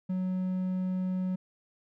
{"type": "tone", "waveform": "triangle", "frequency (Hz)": 185, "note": "F#3", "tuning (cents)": 0, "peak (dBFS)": -26, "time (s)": [0.09, 1.36], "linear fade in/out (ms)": 10, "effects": []}